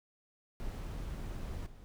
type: noise with level steps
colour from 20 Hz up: brown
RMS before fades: -40 / -52 dBFS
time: 0.6-1.84 s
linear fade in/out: 0 ms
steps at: 1.66 s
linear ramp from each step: 5 ms
effects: none